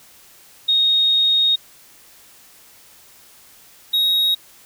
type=tone pair in turn; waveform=sine / triangle; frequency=3729 / 3779 Hz; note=A#7 / A#7; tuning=0 / +23 cents; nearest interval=unison; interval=23 cents; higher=second; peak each=-13 dBFS; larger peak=neither; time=0.68-1.56 / 3.93-4.35 s; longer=first; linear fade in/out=10 ms; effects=white hiss -48 dBFS RMS until 4.65 s